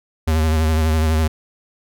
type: tone with vibrato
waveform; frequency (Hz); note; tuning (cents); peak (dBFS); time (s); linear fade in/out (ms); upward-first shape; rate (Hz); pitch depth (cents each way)
square; 79; D#2; +27; -15; 0.27-1.28; 10; sine; 12; 42
effects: none